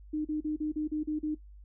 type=tone bursts; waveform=sine; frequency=305.2 Hz; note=D#4; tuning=33 cents flat; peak=-28 dBFS; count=8; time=0.13-1.349 s; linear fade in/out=10 ms; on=120 ms; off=37 ms; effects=noise-tail reverb RT60 0.1 s tail -17 dB re dry + added 50 Hz sine -48 dBFS peak until 1.64 s